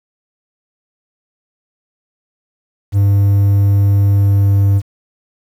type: tone with pitch glide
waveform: triangle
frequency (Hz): 100 to 99.31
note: G2 to G2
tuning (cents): +35 to +23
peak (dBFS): -6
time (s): 2.92-4.82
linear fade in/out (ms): 50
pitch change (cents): -12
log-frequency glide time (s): 4.15-4.58
effects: 7-bit